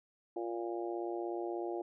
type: harmonic tone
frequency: 116.54 Hz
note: A#2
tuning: in tune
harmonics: 3 / 4 / 5 / 6 / 7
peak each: -37 / -45 / -45 / -44 / -46 dBFS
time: 0.36-1.82 s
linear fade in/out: 5 ms
effects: none